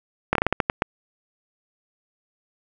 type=slowing click train; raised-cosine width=0.5 ms; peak=-3 dBFS; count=9; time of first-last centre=0.33-0.821 s; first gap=23 ms; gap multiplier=1.27; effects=none